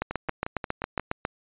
two click trains, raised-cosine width 0.5 ms, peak -11 / -16 dBFS, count 10 / 6, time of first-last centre 0.02-1.251 / 0.11-0.997 s, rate 7.31 / 5.64 Hz, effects resampled to 8000 Hz

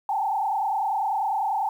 sine tone with frequency modulation, 830.6 Hz, G#5, in tune, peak -22 dBFS, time 0.09-1.69 s, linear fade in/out 2 ms, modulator 30.1 Hz, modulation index 2.2, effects 9-bit

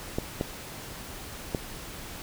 clicks, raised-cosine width 2 ms, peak -13 dBFS, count 3, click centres 0.185 / 0.411 / 1.548 s, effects pink hiss -41 dBFS RMS until 2.22 s

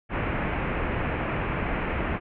pink low-pass noise, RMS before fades -28 dBFS, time 0.09-2.2 s, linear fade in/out 50 ms, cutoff 2600 Hz, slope 48 dB/octave, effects none

